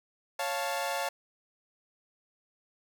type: chord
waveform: sawtooth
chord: Db augmented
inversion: none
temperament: equal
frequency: 554.4 / 698.5 / 880 Hz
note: Db5 / F5 / A5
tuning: 0 / 0 / 0 cents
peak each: -31 dBFS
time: 0.39-1.09 s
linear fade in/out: 5 ms
effects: none